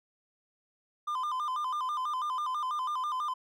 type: tone with vibrato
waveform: triangle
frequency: 1108.7 Hz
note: C#6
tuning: in tune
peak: -28 dBFS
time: 1.07-3.34 s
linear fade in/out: 10 ms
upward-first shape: square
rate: 6.1 Hz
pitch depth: 140 cents each way
effects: none